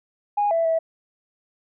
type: tone with pitch steps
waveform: sine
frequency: 823 / 663 / 652 Hz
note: G#5 / E5 / E5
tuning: -16 / +10 / -19 cents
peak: -17 dBFS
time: 0.37-0.79 s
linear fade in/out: 10 ms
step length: 140 ms
effects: tanh soft clip ceiling -13 dBFS